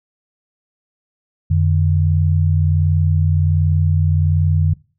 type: tone pair together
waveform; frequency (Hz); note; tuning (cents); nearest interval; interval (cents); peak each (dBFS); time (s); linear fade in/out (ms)
sine; 89.24 / 150.6; F2 / D3; +38 / +44; major sixth; 906; -13 / -17; 1.5-4.74; 10
effects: noise-tail reverb RT60 0.4 s tail -23 dB re dry